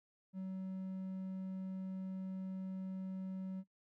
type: tone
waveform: triangle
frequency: 188.8 Hz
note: F#3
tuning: 35 cents sharp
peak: -38 dBFS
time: 0.33-3.64 s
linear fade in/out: 50 ms
effects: noise-tail reverb RT60 0.1 s tail -19 dB re dry